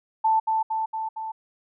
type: tone with echo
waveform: sine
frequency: 883 Hz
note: A5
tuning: 6 cents sharp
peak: -17 dBFS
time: 0.24-0.4 s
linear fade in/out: 10 ms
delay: 230 ms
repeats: 4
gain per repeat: -3 dB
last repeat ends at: 1.32 s
effects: none